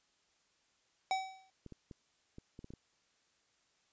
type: tone with exponential decay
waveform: square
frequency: 762 Hz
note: G5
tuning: 49 cents flat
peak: -29 dBFS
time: 1.11-1.5 s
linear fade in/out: 1 ms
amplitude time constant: 84 ms
type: clicks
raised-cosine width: 3 ms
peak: -36 dBFS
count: 8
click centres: 1.663 / 1.723 / 1.912 / 2.384 / 2.591 / 2.644 / 2.705 / 2.737 s
effects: white hiss -74 dBFS RMS until 3.92 s + resampled to 16000 Hz